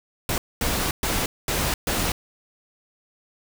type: noise bursts at uneven times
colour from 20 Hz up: pink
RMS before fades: -24 dBFS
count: 5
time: 0.29-0.38 / 0.61-0.91 / 1.03-1.26 / 1.48-1.74 / 1.87-2.12 s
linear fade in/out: 2 ms
effects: none